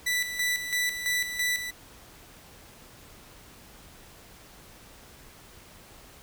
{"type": "tone with tremolo", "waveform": "sawtooth", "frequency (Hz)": 1975.5, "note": "B6", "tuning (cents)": 0, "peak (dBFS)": -21, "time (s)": [0.06, 1.71], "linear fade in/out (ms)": 10, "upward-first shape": "square", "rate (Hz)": 3, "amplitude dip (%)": 60, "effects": ["pink hiss -51 dBFS RMS until 6.22 s"]}